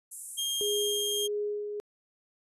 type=band-pass noise; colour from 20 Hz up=pink; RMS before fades=-43 dBFS; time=0.11-1.27 s; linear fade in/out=10 ms; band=8000 to 11000 Hz; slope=48 dB/octave
type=tone; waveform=sawtooth; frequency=3218 Hz; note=G7; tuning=45 cents sharp; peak=-26 dBFS; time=0.37-1.28 s; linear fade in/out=20 ms
type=tone with tremolo; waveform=sine; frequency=415.3 Hz; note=G#4; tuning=in tune; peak=-28 dBFS; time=0.61-1.8 s; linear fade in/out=0 ms; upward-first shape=sine; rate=1.6 Hz; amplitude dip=45%
effects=resampled to 32000 Hz